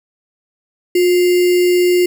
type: tone with sample-and-hold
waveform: sine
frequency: 357.9 Hz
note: F4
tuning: 42 cents sharp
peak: -9 dBFS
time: 0.95-2.06 s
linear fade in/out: 5 ms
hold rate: 2450 Hz
effects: none